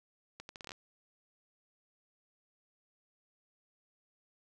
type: accelerating click train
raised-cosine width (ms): 0.2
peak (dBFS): -28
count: 9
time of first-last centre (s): 0.4-0.719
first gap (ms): 91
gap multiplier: 0.74
effects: none